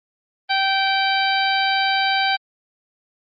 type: harmonic tone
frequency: 777 Hz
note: G5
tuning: 16 cents flat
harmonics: 1 / 2 / 3 / 4 / 5 / 6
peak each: -20 / -23 / -25 / -26 / -27 / -28 dBFS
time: 0.49-2.37 s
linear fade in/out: 20 ms
effects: Opus 32 kbps